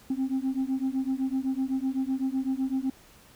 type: beating tone pair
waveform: sine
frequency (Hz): 260.7 / 268.6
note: C4 / C4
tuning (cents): -6 / +46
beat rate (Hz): 7.9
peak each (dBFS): -27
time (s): 0.1-2.9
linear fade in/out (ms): 5
effects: tanh soft clip ceiling -22 dBFS + pink hiss -55 dBFS RMS until 3.35 s